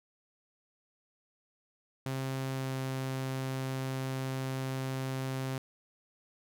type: tone with pitch glide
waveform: sawtooth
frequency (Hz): 133.1 to 132.18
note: C3 to C3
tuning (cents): +30 to +18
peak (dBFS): -29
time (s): 2.06-5.58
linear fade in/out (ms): 2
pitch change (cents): -12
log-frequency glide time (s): 2.54-2.7
effects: none